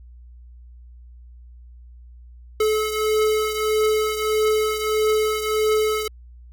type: beating tone pair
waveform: square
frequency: 430.6 / 432.2 Hz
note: A4 / A4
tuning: -37 / -31 cents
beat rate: 1.6 Hz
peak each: -20 / -26 dBFS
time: 2.6-6.08 s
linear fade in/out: 5 ms
effects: added 60 Hz sine -41 dBFS peak until 6.52 s